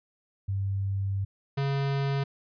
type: tone pair in turn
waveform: sine / square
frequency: 98 / 138.59 Hz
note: G2 / C#3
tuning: 0 / 0 cents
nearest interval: tritone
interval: 600 cents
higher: second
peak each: -26 dBFS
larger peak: neither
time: 0.48-1.25 / 1.57-2.24 s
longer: first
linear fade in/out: 10 ms
effects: resampled to 11025 Hz